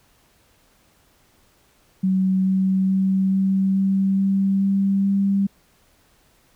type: tone with pitch steps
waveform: sine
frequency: 188.7 / 189.9 / 191.11 / 192.33 / 193.56 / 194.79 / 196.03 / 197.28 Hz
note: F#3 / F#3 / G3 / G3 / G3 / G3 / G3 / G3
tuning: +34 / +45 / -44 / -33 / -22 / -11 / 0 / +11 cents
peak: -16 dBFS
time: 2.03-5.47 s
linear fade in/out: 10 ms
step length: 430 ms
effects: pink hiss -59 dBFS RMS until 6.55 s